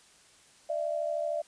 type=tone pair together; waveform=sine; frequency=596.9 / 670 Hz; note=D5 / E5; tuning=+28 / +28 cents; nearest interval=major second; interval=200 cents; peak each=-31 / -32 dBFS; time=0.69-1.42 s; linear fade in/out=10 ms; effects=white hiss -59 dBFS RMS until 1.47 s + resampled to 22050 Hz